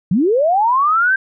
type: linear sweep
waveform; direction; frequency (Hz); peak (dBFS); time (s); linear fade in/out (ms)
sine; up; 155.9 to 1595; -11; 0.11-1.16; 5
effects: none